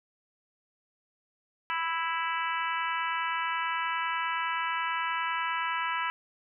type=harmonic tone; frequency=329.6 Hz; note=E4; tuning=in tune; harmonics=3 / 4 / 5 / 6 / 7 / 8 / 9; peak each=-32 / -34 / -36 / -38 / -39 / -40 / -41 dBFS; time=1.7-6.1 s; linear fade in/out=0 ms; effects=none